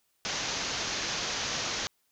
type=low-pass noise; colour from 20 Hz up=white; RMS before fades=-33 dBFS; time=0.25-1.87 s; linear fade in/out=0 ms; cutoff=6700 Hz; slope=96 dB/octave; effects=white hiss -73 dBFS RMS until 2.11 s